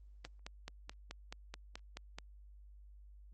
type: click train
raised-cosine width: 0.2 ms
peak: -27 dBFS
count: 10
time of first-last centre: 0.25-2.185 s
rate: 4.65 Hz
effects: added 50 Hz sine -54 dBFS peak until 3.33 s + Opus 24 kbps